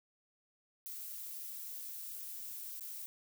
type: noise with dropouts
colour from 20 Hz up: violet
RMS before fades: -45 dBFS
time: 0.86-3.06 s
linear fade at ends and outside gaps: 0 ms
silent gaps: 2.796-2.808 s
effects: none